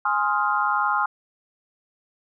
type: chord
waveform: sine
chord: F minor seventh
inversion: first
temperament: equal with one note detuned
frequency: 830.6 / 1046.5 / 1255.3 / 1396.9 Hz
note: Ab5 / C6 / Eb6 / F6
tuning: 0 / 0 / +15 / 0 cents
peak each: -25 dBFS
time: 0.05-1.06 s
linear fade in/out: 5 ms
effects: none